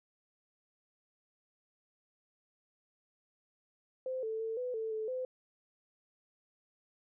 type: tone with pitch steps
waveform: sine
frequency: 517 / 442.2 / 447.6 / 499.5 / 444 / 436.4 / 511 Hz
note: C5 / A4 / A4 / B4 / A4 / A4 / C5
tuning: -21 / +9 / +30 / +20 / +16 / -14 / -41 cents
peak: -34 dBFS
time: 4.06-5.25 s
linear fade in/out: 2 ms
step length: 170 ms
effects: none